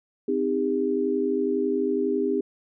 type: tone cluster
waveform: sine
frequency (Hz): 259.3 / 311.3 / 401.3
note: C4 / D#4 / G4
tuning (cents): -15 / +1 / +41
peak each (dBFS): -27 / -28 / -24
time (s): 0.28-2.41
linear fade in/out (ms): 5
effects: none